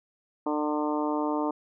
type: harmonic tone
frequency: 150 Hz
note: D3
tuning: 37 cents sharp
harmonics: 2 / 3 / 4 / 5 / 6 / 7 / 8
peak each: -28 / -34 / -34 / -37 / -33 / -36 / -40 dBFS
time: 0.46-1.51 s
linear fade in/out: 5 ms
effects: none